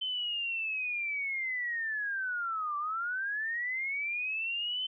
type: linear two-way sweep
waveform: sine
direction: down then up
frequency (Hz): 3076 to 1159 to 3076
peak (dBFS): -31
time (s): 0.01-4.87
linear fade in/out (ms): 10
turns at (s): 2.77
effects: none